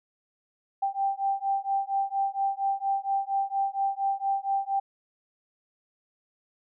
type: beating tone pair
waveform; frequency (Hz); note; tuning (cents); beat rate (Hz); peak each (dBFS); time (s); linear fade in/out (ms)
sine; 784 / 788.3; G5 / G5; 0 / +9; 4.3; -28; 0.82-4.8; 10
effects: none